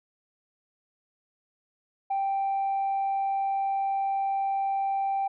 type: tone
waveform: sine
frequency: 784 Hz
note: G5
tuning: in tune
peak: -23 dBFS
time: 2.1-5.28 s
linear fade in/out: 10 ms
effects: tanh soft clip ceiling -22 dBFS